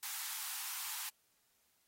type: high-pass noise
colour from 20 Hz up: white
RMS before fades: -42 dBFS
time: 0.03-1.09 s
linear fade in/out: 0 ms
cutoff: 770 Hz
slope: 96 dB/octave
effects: white hiss -75 dBFS RMS until 1.87 s + AAC 48 kbps